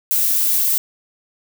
violet noise, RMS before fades -17 dBFS, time 0.11-0.78 s, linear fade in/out 0 ms, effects none

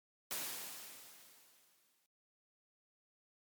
white noise with exponential decay, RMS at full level -39 dBFS, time 0.31-2.06 s, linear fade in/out 0 ms, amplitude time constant 380 ms, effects high-pass 150 Hz 12 dB/octave + MP3 96 kbps

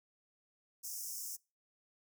pink high-pass noise, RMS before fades -43 dBFS, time 0.83-1.37 s, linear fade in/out 20 ms, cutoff 5300 Hz, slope 96 dB/octave, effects noise-tail reverb RT60 0.3 s tail -25 dB re dry

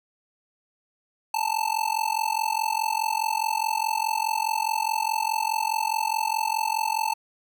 square tone with amplitude modulation, 880 Hz, A5, in tune, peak -20 dBFS, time 1.34-7.14 s, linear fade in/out 5 ms, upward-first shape sine, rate 44.8 Hz, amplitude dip 95%, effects none

